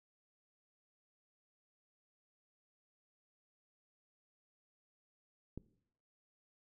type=click; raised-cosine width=3 ms; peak=-30 dBFS; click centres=5.576 s; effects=noise-tail reverb RT60 0.7 s tail -19 dB re dry